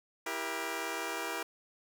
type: chord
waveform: 10% pulse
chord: E diminished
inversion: none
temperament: just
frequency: 329.6 / 395.6 / 474.7 Hz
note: E4 / G4 / Bb4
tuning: 0 / +16 / +31 cents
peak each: -31 dBFS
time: 0.26-1.43 s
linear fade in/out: 5 ms
effects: none